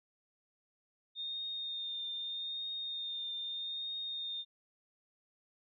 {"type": "tone with vibrato", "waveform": "sine", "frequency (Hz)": 3657, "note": "A#7", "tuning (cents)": -34, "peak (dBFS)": -37, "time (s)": [1.15, 4.45], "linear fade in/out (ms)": 50, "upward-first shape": "triangle", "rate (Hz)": 0.8, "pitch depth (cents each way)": 25, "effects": []}